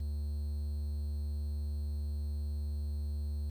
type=tone; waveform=triangle; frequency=73.42 Hz; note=D2; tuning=in tune; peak=-31 dBFS; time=0-3.5 s; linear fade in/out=5 ms; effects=10-bit